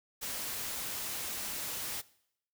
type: noise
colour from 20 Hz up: white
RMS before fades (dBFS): -38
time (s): 0.21-2.02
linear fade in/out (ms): 20
effects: noise-tail reverb RT60 0.7 s tail -20 dB re dry